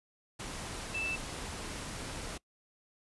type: tone in noise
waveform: sine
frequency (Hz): 2645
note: E7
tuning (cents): +5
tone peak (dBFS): -33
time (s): 0.94-1.16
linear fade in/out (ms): 10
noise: pink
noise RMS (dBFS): -41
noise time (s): 0.39-2.38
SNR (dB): +5
effects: noise-tail reverb RT60 0.1 s tail -23 dB re dry + resampled to 24000 Hz